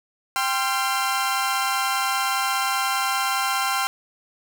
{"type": "tone cluster", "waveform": "sawtooth", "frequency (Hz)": [788, 1045, 1370], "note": ["G5", "C6", "F6"], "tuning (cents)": [9, -2, -34], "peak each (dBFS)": -22, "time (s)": [0.36, 3.87], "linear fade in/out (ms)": 0, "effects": []}